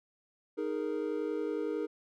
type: chord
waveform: triangle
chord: D# suspended fourth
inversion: none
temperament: equal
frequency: 311.1 / 415.3 / 466.2 Hz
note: D#4 / G#4 / A#4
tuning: 0 / 0 / 0 cents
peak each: -34 dBFS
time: 0.57-1.87 s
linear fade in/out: 20 ms
effects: none